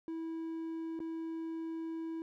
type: tone with dropouts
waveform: triangle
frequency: 326.2 Hz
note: E4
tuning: 18 cents flat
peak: -35 dBFS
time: 0.08-2.22 s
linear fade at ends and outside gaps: 1 ms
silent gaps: 0.992-1.002 s
effects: none